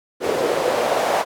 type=noise with band-pass filter sweep; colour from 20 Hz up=white; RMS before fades=-20 dBFS; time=0.2-1.25 s; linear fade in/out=50 ms; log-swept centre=420 to 690 Hz; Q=2.9; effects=none